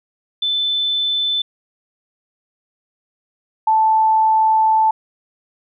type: tone pair in turn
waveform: sine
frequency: 3520 / 878.1 Hz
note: A7 / A5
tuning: 0 / -4 cents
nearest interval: 2 octaves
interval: 2404 cents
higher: first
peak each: -16 / -11 dBFS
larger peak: second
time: 0.42-1.42 / 3.67-4.91 s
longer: second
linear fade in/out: 5 ms
effects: none